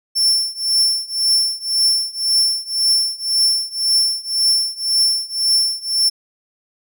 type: tone with tremolo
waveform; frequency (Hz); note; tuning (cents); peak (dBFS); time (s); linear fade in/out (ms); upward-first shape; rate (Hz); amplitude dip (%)
40% pulse; 5390; E8; +38; -10; 0.15-6.1; 20; triangle; 1.9; 95
effects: none